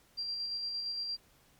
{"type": "tone with tremolo", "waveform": "sine", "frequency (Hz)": 4738, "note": "D8", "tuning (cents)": 14, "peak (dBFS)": -33, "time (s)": [0.17, 1.17], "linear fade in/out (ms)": 20, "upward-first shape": "square", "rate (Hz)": 8.7, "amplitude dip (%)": 25, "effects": ["pink hiss -65 dBFS RMS until 1.59 s", "MP3 96 kbps"]}